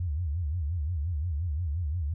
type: tone with vibrato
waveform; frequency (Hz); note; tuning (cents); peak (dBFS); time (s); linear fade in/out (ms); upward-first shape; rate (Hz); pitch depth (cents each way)
sine; 80.2; E2; -47; -27; 0-2.14; 5; sine; 5.7; 220
effects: none